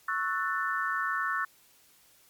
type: chord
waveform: sine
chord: F# minor seventh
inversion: second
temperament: equal with one note detuned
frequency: 1108.7 / 1318.5 / 1480 / 1776.3 Hz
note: C#6 / E6 / F#6 / A6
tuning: 0 / 0 / 0 / +16 cents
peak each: -33 dBFS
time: 0.08-1.45 s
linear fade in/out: 5 ms
effects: white hiss -61 dBFS RMS until 2.29 s + MP3 96 kbps